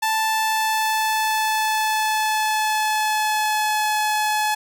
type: tone with pitch glide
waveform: sawtooth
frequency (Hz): 880 to 853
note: A5 to G#5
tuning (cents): 0 to +46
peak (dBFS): -15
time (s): 0.02-4.55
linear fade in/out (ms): 10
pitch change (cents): -54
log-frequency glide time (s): 0.17-3.97
effects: none